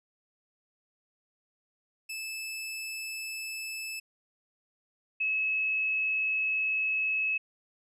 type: tone pair in turn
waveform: sawtooth / sine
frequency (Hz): 2620 / 2582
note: E7 / E7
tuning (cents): -11 / -37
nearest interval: unison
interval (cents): 26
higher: first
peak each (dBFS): -32 / -26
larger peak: second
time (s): 2.09-4 / 5.2-7.38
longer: second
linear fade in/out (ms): 10
effects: resampled to 32000 Hz